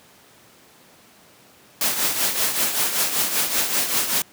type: noise with tremolo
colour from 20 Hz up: white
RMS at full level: -19 dBFS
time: 1.81-4.22 s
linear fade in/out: 2 ms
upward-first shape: triangle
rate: 5.2 Hz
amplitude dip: 65%
effects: pink hiss -51 dBFS RMS until 4.32 s + high-pass 150 Hz 12 dB/octave